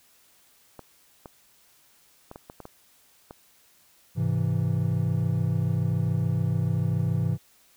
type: clicks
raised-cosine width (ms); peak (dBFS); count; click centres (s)
1; -26; 8; 0.793 / 1.258 / 2.314 / 2.359 / 2.499 / 2.603 / 2.654 / 3.309
type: chord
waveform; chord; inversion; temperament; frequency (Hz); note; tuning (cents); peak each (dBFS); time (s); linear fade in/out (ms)
triangle; Ab augmented; none; equal; 103.83 / 130.81 / 164.81; Ab2 / C3 / E3; 0 / 0 / 0; -25; 4.15-7.38; 50
effects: white hiss -60 dBFS RMS until 7.76 s